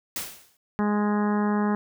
white noise with exponential decay, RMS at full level -28 dBFS, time 0.16-0.57 s, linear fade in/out 2 ms, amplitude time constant 89 ms
harmonic tone, 207.9 Hz, G#3, 2 cents sharp, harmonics 1 / 2 / 3 / 4 / 5 / 6 / 7 / 8 / 9, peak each -22 / -30 / -38 / -32 / -34 / -37 / -41 / -39 / -44 dBFS, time 0.79-1.75 s, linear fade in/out 0 ms
effects none

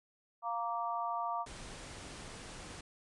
sine chord, Bb major, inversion second, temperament just, 699.2 / 932.3 / 1165.4 Hz, F5 / Bb5 / D6, +2 / 0 / -14 cents, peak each -38 dBFS, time 0.42-1.46 s, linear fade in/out 50 ms
pink low-pass noise, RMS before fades -48 dBFS, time 1.46-2.81 s, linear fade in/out 5 ms, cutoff 10000 Hz, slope 96 dB/octave
effects none

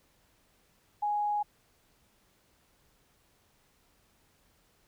sine tone, 830.6 Hz, G#5, in tune, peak -27 dBFS, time 1.02-1.43 s, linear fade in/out 10 ms, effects pink hiss -68 dBFS RMS until 4.87 s

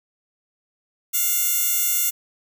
15% pulse tone with high-pass filter, 706 Hz, F5, 19 cents sharp, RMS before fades -21 dBFS, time 1.13-2.11 s, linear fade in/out 20 ms, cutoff 9600 Hz, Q 0.53, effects none

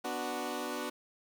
15% pulse chord, B minor, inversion none, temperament equal, 246.9 / 293.7 / 370 Hz, B3 / D4 / F#4, 0 / 0 / 0 cents, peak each -33 dBFS, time 0.04-0.9 s, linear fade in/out 10 ms, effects 10-bit

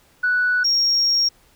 sine tone pair in turn, 1480 / 5575 Hz, F#6 / F8, 0 / -4 cents, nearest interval octave + major seventh, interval 2296 cents, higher second, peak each -15 / -14 dBFS, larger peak second, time 0.23-0.64 / 0.64-1.29 s, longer second, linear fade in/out 10 ms, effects tanh soft clip ceiling -11 dBFS + pink hiss -56 dBFS RMS until 1.55 s

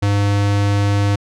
square tone, 101.3 Hz, G#2, 43 cents flat, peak -14 dBFS, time 0.02-1.16 s, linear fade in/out 10 ms, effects low-pass 7000 Hz 12 dB/octave

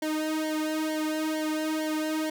sawtooth tone with flanger, 311.1 Hz, D#4, in tune, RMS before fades -29 dBFS, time 0.02-2.3 s, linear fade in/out 5 ms, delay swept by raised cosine 0.77 to 2.37 ms, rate 2.2 Hz, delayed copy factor -1, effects none

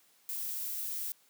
violet noise, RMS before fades -37 dBFS, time 0.29-1.12 s, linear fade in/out 0 ms, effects white hiss -66 dBFS RMS until 1.29 s + high-pass 150 Hz 12 dB/octave

